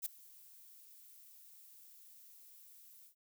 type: noise with ADSR envelope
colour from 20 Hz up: violet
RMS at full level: -36 dBFS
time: 0.02-3.15 s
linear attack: 36 ms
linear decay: 11 ms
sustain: -23 dB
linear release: 100 ms
effects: none